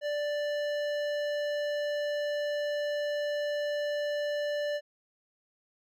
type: tone with hard clipping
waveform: sine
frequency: 587.3 Hz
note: D5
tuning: in tune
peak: -31 dBFS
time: 0.01-4.81 s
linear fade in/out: 50 ms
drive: 14 dB
effects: none